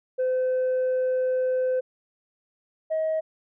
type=tone pair in turn; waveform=sine; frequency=512 / 634.1 Hz; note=C5 / D#5; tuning=-38 / +33 cents; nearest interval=major third; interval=371 cents; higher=second; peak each=-19 / -21 dBFS; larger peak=first; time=0.18-1.81 / 2.9-3.21 s; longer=first; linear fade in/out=20 ms; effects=tanh soft clip ceiling -20 dBFS